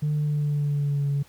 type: tone with pitch glide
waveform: sine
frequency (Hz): 150 to 141.58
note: D3 to C#3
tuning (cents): +37 to +37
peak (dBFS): -20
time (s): 0.02-1.23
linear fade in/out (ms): 10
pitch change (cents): -100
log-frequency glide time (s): 0.15-1.08
effects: tanh soft clip ceiling -19 dBFS + pink hiss -55 dBFS RMS until 1.28 s